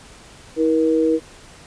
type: tone pair together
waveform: sine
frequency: 321.7 / 476.3 Hz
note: E4 / A#4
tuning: -42 / +37 cents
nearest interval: perfect fifth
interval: 679 cents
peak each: -17 dBFS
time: 0.56-1.2 s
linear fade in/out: 50 ms
effects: pink hiss -44 dBFS RMS until 1.66 s + resampled to 22050 Hz